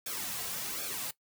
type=noise with flanger; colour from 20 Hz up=white; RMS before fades=-37 dBFS; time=0.06-1.11 s; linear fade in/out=5 ms; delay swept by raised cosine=1 to 3.4 ms; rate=1.3 Hz; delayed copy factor=-0.7; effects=noise-tail reverb RT60 0.1 s tail -18 dB re dry